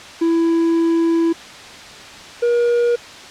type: tone pair in turn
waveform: triangle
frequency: 332.1 / 476.8 Hz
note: E4 / A#4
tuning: +13 / +39 cents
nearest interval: tritone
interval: 626 cents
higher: second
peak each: -11 dBFS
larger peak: neither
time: 0.21-1.33 / 2.42-2.96 s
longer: first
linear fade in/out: 10 ms
effects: white hiss -36 dBFS RMS until 3.3 s + low-pass 5000 Hz 12 dB/octave